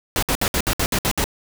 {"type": "noise bursts", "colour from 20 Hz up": "pink", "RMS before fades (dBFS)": -20, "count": 9, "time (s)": [0.16, 1.241], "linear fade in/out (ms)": 0, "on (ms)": 65, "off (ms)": 62, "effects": []}